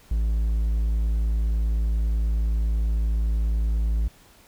triangle tone, 55 Hz, A1, in tune, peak -18 dBFS, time 0.11-4.08 s, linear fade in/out 5 ms, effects pink hiss -54 dBFS RMS until 4.47 s

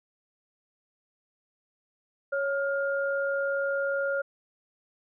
sine tone pair together, 554.4 / 1411.2 Hz, C#5 / F6, 0 / +18 cents, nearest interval octave + major third, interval 1618 cents, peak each -27 / -30 dBFS, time 2.32-4.22 s, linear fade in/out 10 ms, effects none

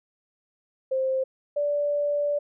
sine tone pair in turn, 526 / 582 Hz, C5 / D5, +9 / -16 cents, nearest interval major second, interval 175 cents, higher second, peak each -22 dBFS, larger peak neither, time 0.91-1.24 / 1.56-2.39 s, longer second, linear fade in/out 10 ms, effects none

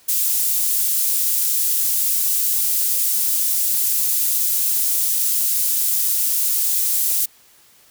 pink high-pass noise, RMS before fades -19 dBFS, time 0.08-7.26 s, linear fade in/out 10 ms, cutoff 11000 Hz, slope 12 dB/octave, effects white hiss -52 dBFS RMS until 7.9 s

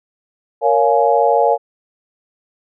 sine chord, Bb minor seventh, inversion none, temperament just, 466.2 / 559.4 / 699.2 / 839.1 Hz, Bb4 / Db5 / F5 / Ab5, 0 / +16 / +2 / +18 cents, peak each -16 dBFS, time 0.61-1.58 s, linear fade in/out 50 ms, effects none

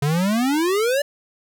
square exponential sweep, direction up, 138.59 to 590 Hz, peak -18 dBFS, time 0.02-1.02 s, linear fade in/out 5 ms, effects none

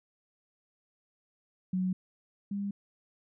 sine tone pair in turn, 185 / 200.7 Hz, F#3 / G3, 0 / +41 cents, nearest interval minor second, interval 141 cents, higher second, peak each -27 / -31 dBFS, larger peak first, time 1.73-1.93 / 2.51-2.71 s, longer neither, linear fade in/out 5 ms, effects none

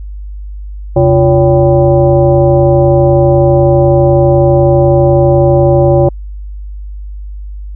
sine tone with frequency modulation, 350 Hz, F4, 4 cents sharp, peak -4 dBFS, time 0.96-6.09 s, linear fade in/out 5 ms, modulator 216 Hz, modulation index 1.5, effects added 50 Hz sine -21 dBFS peak until 7.75 s

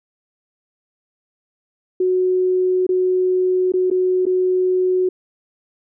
sine tone with dropouts, 368.3 Hz, F#4, 8 cents flat, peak -14 dBFS, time 2-5.09 s, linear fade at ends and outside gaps 5 ms, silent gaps 2.867-2.89 / 3.721-3.737 / 3.902-3.912 / 4.255-4.265 s, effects none

